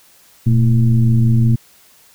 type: tone with frequency modulation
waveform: sine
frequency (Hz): 118.7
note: A#2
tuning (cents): +32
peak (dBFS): -9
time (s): 0.46-1.56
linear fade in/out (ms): 10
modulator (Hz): 106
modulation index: 0.8
effects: white hiss -49 dBFS RMS until 2.14 s